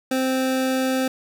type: tone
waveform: 25% pulse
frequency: 261 Hz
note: C4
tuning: 4 cents flat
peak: -16 dBFS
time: 0.11-1.08 s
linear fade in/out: 5 ms
effects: none